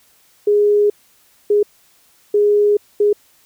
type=tone bursts at uneven times; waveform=sine; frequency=413.7 Hz; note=G#4; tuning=7 cents flat; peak=-10 dBFS; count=4; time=0.47-0.9 / 1.5-1.63 / 2.34-2.77 / 3-3.13 s; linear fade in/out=5 ms; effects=white hiss -54 dBFS RMS until 3.45 s